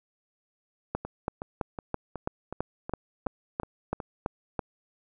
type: two click trains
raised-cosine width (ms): 1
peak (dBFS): -21 / -14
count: 9 / 12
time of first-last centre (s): 1.05-4.002 / 0.95-4.592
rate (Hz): 2.71 / 3.02
effects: none